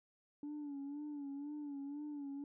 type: tone with vibrato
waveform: sine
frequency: 287.8 Hz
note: D4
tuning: 35 cents flat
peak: -40 dBFS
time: 0.43-2.44 s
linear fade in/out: 2 ms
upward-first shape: sine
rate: 2 Hz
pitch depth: 63 cents each way
effects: tanh soft clip ceiling -40 dBFS